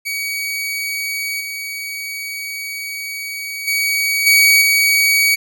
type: tone with level steps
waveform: sawtooth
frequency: 2259 Hz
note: C#7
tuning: 32 cents sharp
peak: -17 / -21 / -12 / -5 / -8 dBFS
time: 0.05-5.36 s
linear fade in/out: 20 ms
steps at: 1.4 / 3.67 / 4.26 / 4.61 s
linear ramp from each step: 10 ms
effects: none